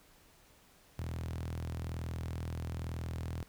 sawtooth tone with high-pass filter, 41.06 Hz, E1, 6 cents flat, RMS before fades -39 dBFS, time 0.98-3.43 s, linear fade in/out 0 ms, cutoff 95 Hz, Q 5.4, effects pink hiss -63 dBFS RMS until 3.48 s

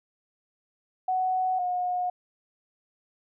sine tone pair in turn, 744 / 722 Hz, F#5 / F#5, +9 / -43 cents, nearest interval minor second, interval 52 cents, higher first, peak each -23 / -25 dBFS, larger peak first, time 1.08-1.59 / 1.59-2.1 s, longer neither, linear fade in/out 5 ms, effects none

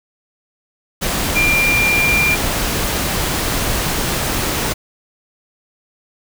sine tone in noise, 2386 Hz, D7, 27 cents sharp, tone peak -13 dBFS, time 1.35-2.36 s, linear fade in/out 20 ms, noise pink, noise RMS -19 dBFS, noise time 1.01-4.74 s, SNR +3 dB, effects none

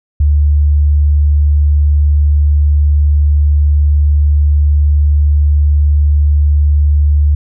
sine tone, 73.42 Hz, D2, in tune, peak -6 dBFS, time 0.2-7.35 s, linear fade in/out 5 ms, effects none

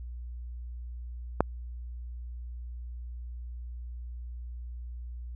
click, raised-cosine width 1 ms, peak -7 dBFS, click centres 1.406 s, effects added 60 Hz sine -37 dBFS peak until 5.35 s

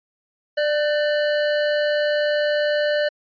square tone pair together, 593.6 / 1514 Hz, D5 / F#6, +18 / +39 cents, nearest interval octave + major third, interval 1621 cents, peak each -19 / -30 dBFS, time 0.57-3.09 s, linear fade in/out 10 ms, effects resampled to 11025 Hz

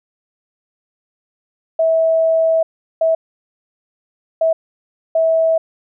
sine tone bursts at uneven times, 650 Hz, E5, 24 cents flat, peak -11 dBFS, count 4, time 1.79-2.63 / 3.01-3.15 / 4.41-4.53 / 5.15-5.58 s, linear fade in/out 5 ms, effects none

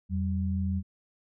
sine tone pair together, 85.4 / 191.72 Hz, F2 / G3, -38 / -38 cents, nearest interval octave + major second, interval 1400 cents, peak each -28 / -30 dBFS, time 0.09-0.83 s, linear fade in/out 50 ms, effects none

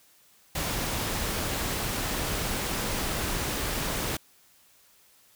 pink noise, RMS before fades -30 dBFS, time 0.55-4.17 s, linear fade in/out 5 ms, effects white hiss -60 dBFS RMS until 5.35 s

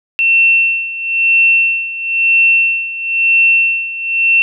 sine tone with tremolo, 2700 Hz, E7, 41 cents sharp, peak -6 dBFS, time 0.19-4.42 s, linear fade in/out 0 ms, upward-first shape sine, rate 1 Hz, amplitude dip 80%, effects none

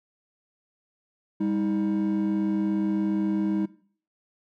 triangle tone pair together, 199.8 / 317.2 Hz, G3 / D#4, +33 / +33 cents, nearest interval minor sixth, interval 800 cents, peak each -23 dBFS, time 1.4-3.66 s, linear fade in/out 10 ms, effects noise-tail reverb RT60 0.5 s tail -19 dB re dry + tanh soft clip ceiling -15 dBFS

